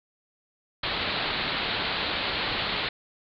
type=low-pass noise; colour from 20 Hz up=white; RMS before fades=-29 dBFS; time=0.83-2.89 s; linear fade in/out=5 ms; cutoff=4400 Hz; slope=96 dB/octave; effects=none